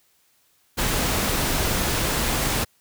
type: noise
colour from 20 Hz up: pink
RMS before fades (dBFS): -23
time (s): 0.77-2.65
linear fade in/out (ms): 20
effects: white hiss -63 dBFS RMS until 2.8 s